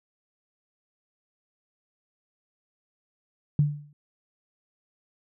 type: tone with exponential decay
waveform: sine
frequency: 146.83 Hz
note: D3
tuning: in tune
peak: -15 dBFS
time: 3.59-3.93 s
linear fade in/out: 2 ms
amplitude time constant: 72 ms
effects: none